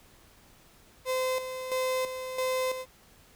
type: tone with tremolo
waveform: 35% pulse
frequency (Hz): 515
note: C5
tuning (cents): -28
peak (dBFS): -25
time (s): 1.05-2.86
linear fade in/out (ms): 50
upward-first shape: square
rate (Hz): 1.5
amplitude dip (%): 60
effects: pink hiss -58 dBFS RMS until 3.35 s